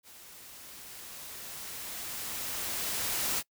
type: noise with level ramp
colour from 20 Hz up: white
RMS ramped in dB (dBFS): -52 to -30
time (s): 0.03-3.43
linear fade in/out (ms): 50
effects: noise-tail reverb RT60 0.1 s tail -23 dB re dry